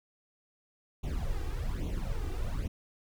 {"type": "noise with flanger", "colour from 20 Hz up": "brown", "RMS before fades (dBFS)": -33, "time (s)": [1.03, 2.68], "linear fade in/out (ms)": 10, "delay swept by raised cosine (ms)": [0.3, 2.6], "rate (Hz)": 1.2, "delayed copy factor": 0.8, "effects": []}